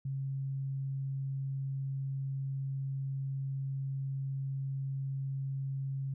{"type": "tone", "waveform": "sine", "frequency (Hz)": 135.8, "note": "C#3", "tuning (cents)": -35, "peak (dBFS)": -33, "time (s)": [0.05, 6.14], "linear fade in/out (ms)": 5, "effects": []}